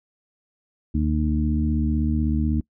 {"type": "harmonic tone with a mistuned harmonic", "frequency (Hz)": 76, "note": "D#2", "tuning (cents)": -40, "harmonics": [1, 2, 3, 4], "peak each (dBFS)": [-22, -28, -24, -28], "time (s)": [0.94, 2.61], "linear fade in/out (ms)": 10, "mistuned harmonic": 1, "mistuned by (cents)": -16, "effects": ["noise-tail reverb RT60 0.1 s tail -24 dB re dry"]}